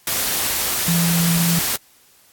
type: tone in noise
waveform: sine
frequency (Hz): 169.4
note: E3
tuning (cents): +48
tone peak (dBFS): -16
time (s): 0.88-1.59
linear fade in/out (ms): 2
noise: white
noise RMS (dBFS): -21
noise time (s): 0.07-1.76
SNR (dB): +2
effects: white hiss -53 dBFS RMS until 2.32 s + AAC 64 kbps